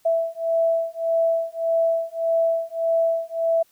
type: beating tone pair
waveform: sine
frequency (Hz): 660 / 661.7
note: E5 / E5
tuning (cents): +2 / +6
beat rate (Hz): 1.7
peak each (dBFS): -22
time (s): 0.05-3.63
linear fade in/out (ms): 10
effects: white hiss -61 dBFS RMS until 3.71 s